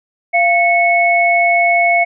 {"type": "tone pair together", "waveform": "sine", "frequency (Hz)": [691.3, 2203], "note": ["F5", "C#7"], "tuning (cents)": [-18, -11], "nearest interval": "octave + minor sixth", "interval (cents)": 2007, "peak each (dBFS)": -12, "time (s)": [0.33, 2.05], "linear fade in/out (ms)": 20, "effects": []}